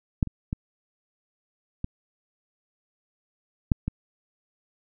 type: clicks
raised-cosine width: 5 ms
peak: -8 / -22 / -15 / -16 / -6 / -14 dBFS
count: 6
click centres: 0.228 / 0.273 / 0.529 / 1.844 / 3.718 / 3.88 s
effects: none